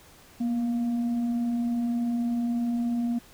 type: tone with frequency modulation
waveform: sine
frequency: 238.3 Hz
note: A#3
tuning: 38 cents sharp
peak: -24 dBFS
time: 0.4-3.19 s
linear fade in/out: 10 ms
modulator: 460 Hz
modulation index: 0.22
effects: pink hiss -53 dBFS RMS until 3.33 s